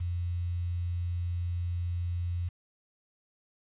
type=tone with quantisation; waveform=sine; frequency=87.31 Hz; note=F2; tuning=in tune; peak=-29 dBFS; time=0-2.49 s; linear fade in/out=10 ms; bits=9; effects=resampled to 8000 Hz